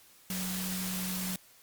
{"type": "tone in noise", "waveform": "sine", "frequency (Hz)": 185, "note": "F#3", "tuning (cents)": 0, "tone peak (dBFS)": -35, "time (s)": [0.3, 1.36], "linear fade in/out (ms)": 2, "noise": "white", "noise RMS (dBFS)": -37, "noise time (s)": [0.3, 1.36], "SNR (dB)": -1, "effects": ["white hiss -59 dBFS RMS until 1.62 s", "Opus 48 kbps"]}